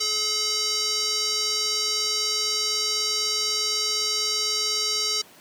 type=tone with band-pass filter; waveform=square; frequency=428 Hz; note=A4; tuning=48 cents flat; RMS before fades=-25 dBFS; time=0-5.22 s; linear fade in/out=10 ms; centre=5300 Hz; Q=3.7; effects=pink hiss -50 dBFS RMS until 5.4 s + high-pass 200 Hz 12 dB/octave